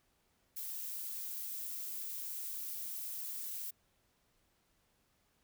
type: noise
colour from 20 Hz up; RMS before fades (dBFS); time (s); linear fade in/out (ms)
violet; -42; 0.56-3.71; 10
effects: pink hiss -75 dBFS RMS until 5.43 s